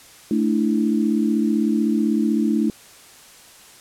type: chord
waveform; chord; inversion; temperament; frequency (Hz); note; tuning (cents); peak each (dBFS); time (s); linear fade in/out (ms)
sine; A suspended fourth; none; equal; 220 / 293.7 / 329.6; A3 / D4 / E4; 0 / 0 / 0; -19 / -22 / -23; 0.31-2.7; 2
effects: white hiss -46 dBFS RMS until 3.8 s + low-pass 11000 Hz 12 dB/octave